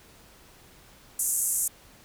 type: band-pass noise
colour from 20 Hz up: white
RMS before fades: -27 dBFS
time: 1.19-1.68 s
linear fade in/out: 5 ms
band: 6800 to 12000 Hz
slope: 48 dB/octave
effects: pink hiss -54 dBFS RMS until 2.04 s